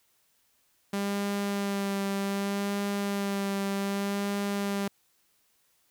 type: tone with vibrato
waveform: sawtooth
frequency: 199.4 Hz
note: G3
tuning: 30 cents sharp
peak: -24 dBFS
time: 0.93-4.88 s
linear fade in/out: 5 ms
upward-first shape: sine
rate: 0.65 Hz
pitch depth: 17 cents each way
effects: white hiss -69 dBFS RMS until 5.9 s